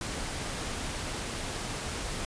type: noise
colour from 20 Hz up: pink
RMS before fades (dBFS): -35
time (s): 0.01-2.25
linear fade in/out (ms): 2
effects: resampled to 22050 Hz